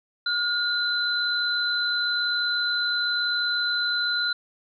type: tone pair together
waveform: sine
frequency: 1428 / 4033 Hz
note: F6 / B7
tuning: +38 / +36 cents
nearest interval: octave + tritone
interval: 1798 cents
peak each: -25 dBFS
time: 0.26-4.33 s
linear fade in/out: 5 ms
effects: none